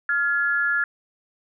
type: tone pair together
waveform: sine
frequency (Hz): 1400 / 1698.5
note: F6 / G#6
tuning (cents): +4 / +38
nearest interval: minor third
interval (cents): 334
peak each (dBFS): -22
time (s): 0.09-0.84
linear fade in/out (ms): 2
effects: none